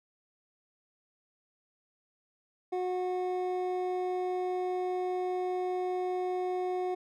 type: tone pair together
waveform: triangle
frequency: 365 / 730 Hz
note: F#4 / F#5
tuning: -24 / -24 cents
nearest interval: octave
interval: 1200 cents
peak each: -29 / -33 dBFS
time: 2.72-6.95 s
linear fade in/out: 10 ms
effects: none